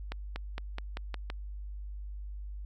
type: accelerating click train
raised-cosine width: 0.3 ms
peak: -21 dBFS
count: 7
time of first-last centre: 0.12-1.301 s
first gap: 240 ms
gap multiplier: 0.92
effects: added 50 Hz sine -38 dBFS peak until 2.65 s